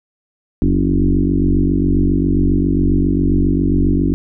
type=tone with frequency modulation; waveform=sine; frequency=164.81 Hz; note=E3; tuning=in tune; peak=-11 dBFS; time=0.62-4.14 s; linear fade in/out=0 ms; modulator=47.4 Hz; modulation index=3.5; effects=none